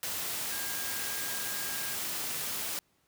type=tone in noise; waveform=sine; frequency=1622 Hz; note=G#6; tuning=41 cents flat; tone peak=-43 dBFS; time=0.51-1.95 s; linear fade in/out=0 ms; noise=white; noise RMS=-35 dBFS; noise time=0.03-2.79 s; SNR=-11 dB; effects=pink hiss -71 dBFS RMS until 3.07 s + high-pass 80 Hz 12 dB/octave